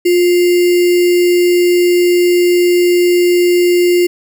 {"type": "tone with sample-and-hold", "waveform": "sine", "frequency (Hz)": 353.8, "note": "F4", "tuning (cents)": 23, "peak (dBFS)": -7, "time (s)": [0.05, 4.07], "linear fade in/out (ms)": 10, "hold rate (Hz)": 2450, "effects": []}